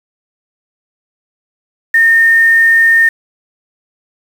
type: tone with quantisation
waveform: sine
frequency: 1825 Hz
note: A#6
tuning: 37 cents flat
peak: -5 dBFS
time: 1.94-3.09 s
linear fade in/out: 5 ms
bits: 5
effects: none